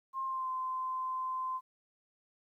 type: tone with pitch glide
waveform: sine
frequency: 1063 to 1034.5 Hz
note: C6 to C6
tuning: +27 to -20 cents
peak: -33 dBFS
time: 0.13-1.61 s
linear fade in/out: 50 ms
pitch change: -47 cents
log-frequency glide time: 0.24-0.49 s
effects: 12-bit